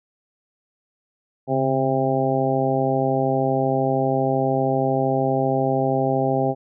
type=harmonic tone with a mistuned harmonic; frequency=132.8 Hz; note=C3; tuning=26 cents sharp; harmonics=1 / 2 / 3 / 4 / 5 / 6; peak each=-25 / -25 / -25 / -25 / -25 / -25 dBFS; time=1.47-6.55 s; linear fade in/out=50 ms; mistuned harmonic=1; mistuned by=+58 cents; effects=none